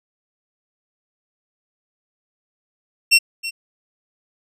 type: tone with echo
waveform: 25% pulse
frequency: 2721 Hz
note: F7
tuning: 46 cents flat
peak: -5 dBFS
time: 3.11-3.19 s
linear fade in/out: 20 ms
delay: 320 ms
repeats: 1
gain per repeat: -15 dB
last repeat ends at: 3.51 s
effects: resampled to 32000 Hz

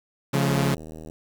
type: chord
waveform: sawtooth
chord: Db augmented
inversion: none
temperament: equal with one note detuned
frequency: 138.59 / 174.61 / 214.5 Hz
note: Db3 / F3 / A3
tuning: 0 / 0 / -44 cents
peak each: -18 / -22 / -24 dBFS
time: 0.33-0.75 s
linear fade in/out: 10 ms
type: click train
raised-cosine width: 2 ms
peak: -27 dBFS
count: 49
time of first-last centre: 0.49-1.099 s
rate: 78.8 Hz
effects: 8-bit

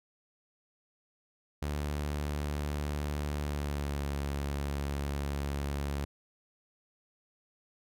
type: tone with pitch glide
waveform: sawtooth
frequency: 73.42 to 70.84 Hz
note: D2 to C#2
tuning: 0 to +38 cents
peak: -28 dBFS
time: 1.62-6.05 s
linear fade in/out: 5 ms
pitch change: -62 cents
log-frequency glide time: 3.4-4.06 s
effects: none

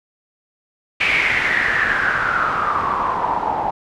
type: noise with low-pass filter sweep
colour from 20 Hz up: white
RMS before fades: -19 dBFS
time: 1-3.71 s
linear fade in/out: 10 ms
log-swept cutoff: 2400 to 810 Hz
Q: 7.7
effects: none

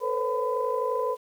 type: tone cluster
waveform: sine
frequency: 444.5 / 496.9 / 525 / 548 / 1006 Hz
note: A4 / B4 / C5 / C#5 / B5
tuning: +18 / +11 / +6 / -20 / +32 cents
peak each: -30 / -28 / -36 / -35 / -29 dBFS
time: 0-1.17 s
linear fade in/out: 50 ms
effects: tanh soft clip ceiling -13 dBFS + 9-bit

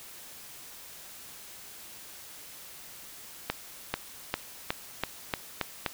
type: accelerating click train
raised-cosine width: 0.3 ms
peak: -11 dBFS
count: 8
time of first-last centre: 3.5-5.863 s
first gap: 440 ms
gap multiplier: 0.91
effects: white hiss -47 dBFS RMS until 5.93 s

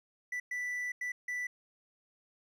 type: tone bursts at uneven times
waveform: triangle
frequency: 1975.5 Hz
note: B6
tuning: in tune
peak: -32 dBFS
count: 4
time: 0.32-0.4 / 0.51-0.92 / 1.01-1.12 / 1.28-1.47 s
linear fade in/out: 5 ms
effects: none

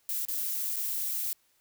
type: noise with dropouts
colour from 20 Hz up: violet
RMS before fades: -32 dBFS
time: 0.09-1.33 s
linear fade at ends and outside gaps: 1 ms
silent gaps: 0.252-0.284 / 0.761-0.765 s
effects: white hiss -69 dBFS RMS until 1.6 s

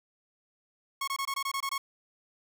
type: tone bursts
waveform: sawtooth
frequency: 1096 Hz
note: C#6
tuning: 20 cents flat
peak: -26 dBFS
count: 9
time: 1.01-1.78 s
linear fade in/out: 5 ms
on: 66 ms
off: 22 ms
effects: none

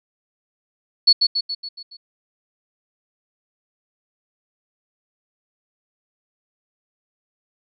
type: tone with echo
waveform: sine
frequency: 4406 Hz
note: C#8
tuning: 11 cents flat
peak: -8 dBFS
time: 1.07-1.13 s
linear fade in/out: 10 ms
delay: 140 ms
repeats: 6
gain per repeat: -5 dB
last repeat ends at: 1.97 s
effects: none

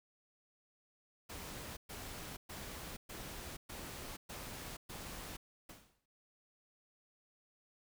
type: noise bursts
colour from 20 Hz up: pink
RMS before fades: -47 dBFS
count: 7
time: 1.29-5.37 s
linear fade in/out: 10 ms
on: 480 ms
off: 120 ms
type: noise with exponential decay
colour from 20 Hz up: pink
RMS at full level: -50 dBFS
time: 5.69-6.06 s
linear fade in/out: 5 ms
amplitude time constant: 80 ms
effects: none

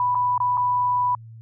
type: tone with dropouts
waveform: sine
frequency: 987.8 Hz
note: B5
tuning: in tune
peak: -18 dBFS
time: 0-1.15 s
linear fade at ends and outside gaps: 2 ms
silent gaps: 0.148-0.153 / 0.379-0.402 / 0.572-0.576 s
effects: added 113 Hz sine -39 dBFS peak until 1.41 s

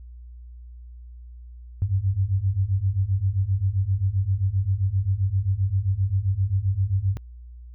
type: beating tone pair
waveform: sine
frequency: 92.5 / 100.1 Hz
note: F#2 / G2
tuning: 0 / +37 cents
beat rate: 7.6 Hz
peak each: -24 / -22 dBFS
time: 1.82-7.17 s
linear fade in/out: 0 ms
effects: added 60 Hz sine -39 dBFS peak until 7.74 s

